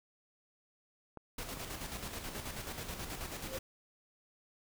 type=clicks; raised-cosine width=1 ms; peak=-32 dBFS; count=2; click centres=1.173 / 1.572 s
type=noise with tremolo; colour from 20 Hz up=pink; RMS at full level=-41 dBFS; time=1.38-3.59 s; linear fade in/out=5 ms; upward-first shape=square; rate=9.3 Hz; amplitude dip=45%
type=tone with exponential growth; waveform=sine; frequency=529 Hz; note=C5; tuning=19 cents sharp; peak=-36 dBFS; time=3.36-3.57 s; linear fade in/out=0 ms; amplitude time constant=44 ms
effects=none